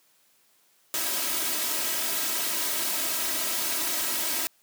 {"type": "noise with comb filter", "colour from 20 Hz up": "white", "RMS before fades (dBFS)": -28, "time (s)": [0.94, 4.47], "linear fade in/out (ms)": 0, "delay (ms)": 3.1, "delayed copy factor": 0.75, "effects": ["white hiss -64 dBFS RMS until 4.62 s", "high-pass 150 Hz 12 dB/octave"]}